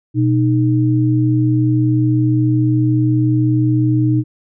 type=tone pair together; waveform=sine; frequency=122.75 / 308.8 Hz; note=B2 / D#4; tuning=-10 / -13 cents; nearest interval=octave + major third; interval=1597 cents; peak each=-13 / -15 dBFS; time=0.14-4.24 s; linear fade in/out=50 ms; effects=none